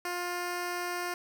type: tone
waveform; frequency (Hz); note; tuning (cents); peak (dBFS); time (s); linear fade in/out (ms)
10% pulse; 353.5; F4; +21; -24; 0.05-1.14; 2
effects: none